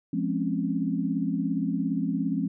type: chord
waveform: sine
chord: Db major seventh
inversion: first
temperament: just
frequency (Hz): 173.24 / 207.9 / 259.9 / 277.2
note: F3 / Ab3 / C4 / Db4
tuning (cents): -14 / +2 / -11 / 0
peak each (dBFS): -30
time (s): 0.13-2.48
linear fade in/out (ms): 5
effects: none